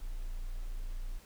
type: tone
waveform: sine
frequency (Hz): 29.14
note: A#0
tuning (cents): 0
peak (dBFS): -33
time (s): 0.01-1.19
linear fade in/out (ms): 20
effects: tanh soft clip ceiling -33 dBFS + pink hiss -59 dBFS RMS until 1.25 s